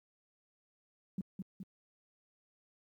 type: tone with echo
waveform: sine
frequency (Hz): 190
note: F#3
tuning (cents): +46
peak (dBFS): -33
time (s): 1.18-1.21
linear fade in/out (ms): 2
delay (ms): 210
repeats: 2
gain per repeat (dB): -4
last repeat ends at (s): 1.63
effects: high-pass 100 Hz 12 dB/octave + 12-bit